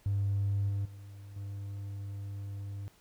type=tone with level steps; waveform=triangle; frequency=99.9 Hz; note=G2; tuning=33 cents sharp; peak=-24 / -27 / -43 / -35 dBFS; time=0.06-2.88 s; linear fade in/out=0 ms; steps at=0.69 / 0.85 / 1.36 s; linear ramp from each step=5 ms; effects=tanh soft clip ceiling -24 dBFS + pink hiss -64 dBFS RMS until 3 s